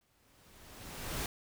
pink noise with exponential growth, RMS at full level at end -35 dBFS, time 0.01-1.26 s, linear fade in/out 2 ms, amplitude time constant 270 ms, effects none

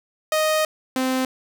sawtooth tone pair in turn, 622.3 / 259.3 Hz, D#5 / C4, 0 / -15 cents, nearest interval octave + minor third, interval 1515 cents, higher first, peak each -14 / -16 dBFS, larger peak first, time 0.32-0.65 / 0.96-1.25 s, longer first, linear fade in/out 2 ms, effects none

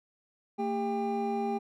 triangle tone cluster, 225.8 / 400.1 / 799 Hz, A3 / G4 / G5, +45 / +35 / +33 cents, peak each -31 dBFS, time 0.58-1.59 s, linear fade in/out 20 ms, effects none

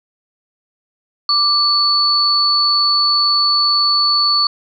sine tone pair together, 1179 / 4451 Hz, D6 / C#8, +6 / +6 cents, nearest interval octave + major seventh, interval 2300 cents, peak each -18 / -12 dBFS, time 1.29-4.47 s, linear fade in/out 2 ms, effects none

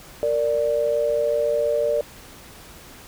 sine tone pair together, 461.7 / 587.3 Hz, A#4 / D5, -17 / 0 cents, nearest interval major third, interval 417 cents, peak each -23 / -20 dBFS, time 0.23-2.01 s, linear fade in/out 0 ms, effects pink hiss -44 dBFS RMS until 3.07 s

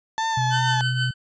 35% pulse tone with vibrato, 880 Hz, A5, in tune, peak -20 dBFS, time 0.18-0.81 s, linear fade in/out 0 ms, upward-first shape sine, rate 2.7 Hz, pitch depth 38 cents each way
sine tone, 126.7 Hz, B2, 45 cents sharp, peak -22 dBFS, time 0.37-1.11 s, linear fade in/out 5 ms
25% pulse tone with tremolo, 1520 Hz, F#6, 46 cents sharp, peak -18 dBFS, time 0.5-1.14 s, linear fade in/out 50 ms, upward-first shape triangle, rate 6.2 Hz, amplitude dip 70%
effects resampled to 16000 Hz

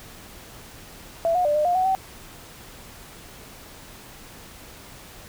sine tone with pitch steps, 667 / 722 / 591 / 603 / 709 / 745 / 765 Hz, E5 / F#5 / D5 / D5 / F5 / F#5 / G5, +20 / -43 / +11 / +46 / +26 / +12 / -42 cents, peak -18 dBFS, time 1.25-1.95 s, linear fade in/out 0 ms, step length 100 ms, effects pink hiss -44 dBFS RMS until 5.28 s

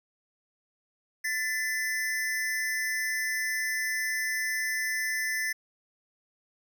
square tone pair together, 1760 / 2018 Hz, A6 / B6, 0 / +37 cents, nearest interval major second, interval 237 cents, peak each -31 / -32 dBFS, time 1.24-5.53 s, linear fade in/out 10 ms, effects none

